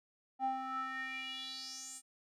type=tone with band-pass filter sweep; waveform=square; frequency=262.5 Hz; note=C4; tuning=6 cents sharp; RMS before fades=-41 dBFS; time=0.39-2.02 s; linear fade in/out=50 ms; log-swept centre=720 to 8700 Hz; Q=5.6; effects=none